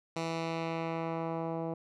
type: tone with low-pass filter sweep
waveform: 10% pulse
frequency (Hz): 164.4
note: E3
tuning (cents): -4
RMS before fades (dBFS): -35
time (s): 0.16-1.74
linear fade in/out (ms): 5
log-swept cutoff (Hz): 6500 to 660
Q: 0.92
effects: none